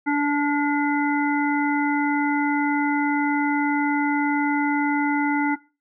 harmonic tone with a mistuned harmonic, 290.3 Hz, D4, 20 cents flat, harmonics 1 / 3 / 5 / 7, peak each -20 / -25 / -27 / -28 dBFS, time 0.06-5.56 s, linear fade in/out 20 ms, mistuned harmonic 5, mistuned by -22 cents, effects noise-tail reverb RT60 0.3 s tail -19 dB re dry

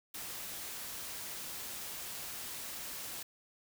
white noise, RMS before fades -43 dBFS, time 0.14-3.23 s, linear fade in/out 5 ms, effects none

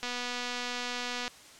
click train, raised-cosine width 0.2 ms, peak -18 dBFS, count 307, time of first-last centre 0.03-1.279 s, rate 245 Hz, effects white hiss -52 dBFS RMS until 1.59 s + low-pass 8000 Hz 12 dB/octave

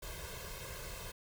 pink noise with comb filter, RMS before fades -45 dBFS, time 0.02-1.12 s, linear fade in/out 10 ms, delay 1.9 ms, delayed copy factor +0.9, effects none

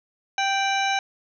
harmonic tone with a mistuned harmonic, 784 Hz, G5, in tune, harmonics 1 / 2 / 3 / 4 / 5 / 7 / 8, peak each -23 / -28 / -28 / -33 / -31 / -40 / -37 dBFS, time 0.38-0.99 s, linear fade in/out 2 ms, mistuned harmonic 4, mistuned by -100 cents, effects none

